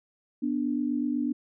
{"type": "tone pair together", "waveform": "sine", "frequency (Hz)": [245.6, 293.7], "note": ["B3", "D4"], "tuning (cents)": [-9, 0], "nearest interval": "minor third", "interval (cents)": 309, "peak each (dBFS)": -28, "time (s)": [0.42, 1.33], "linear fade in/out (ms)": 10, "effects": []}